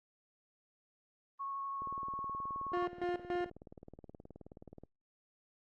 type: tone with vibrato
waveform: sine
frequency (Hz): 1100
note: C#6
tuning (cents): -14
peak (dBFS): -37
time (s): 1.39-2.87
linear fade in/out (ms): 20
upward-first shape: triangle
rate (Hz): 12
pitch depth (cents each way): 10
type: click train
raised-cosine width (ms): 2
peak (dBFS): -37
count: 58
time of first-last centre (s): 1.82-4.836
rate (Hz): 18.9
type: tone with tremolo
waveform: 30% pulse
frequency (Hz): 353.6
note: F4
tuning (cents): +22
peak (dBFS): -30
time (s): 2.73-3.5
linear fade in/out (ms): 5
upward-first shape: square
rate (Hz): 3.5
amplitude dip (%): 80
effects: low-pass 2000 Hz 12 dB/octave + Opus 24 kbps